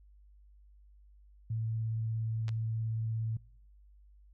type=tone with vibrato; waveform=sine; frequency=111.9 Hz; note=A2; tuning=30 cents sharp; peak=-31 dBFS; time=1.5-3.37 s; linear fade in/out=5 ms; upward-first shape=sine; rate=17 Hz; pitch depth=11 cents each way
type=clicks; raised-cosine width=0.2 ms; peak=-28 dBFS; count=2; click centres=2.482 / 2.491 s
effects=noise-tail reverb RT60 0.7 s tail -25 dB re dry + added 50 Hz sine -56 dBFS peak until 4.33 s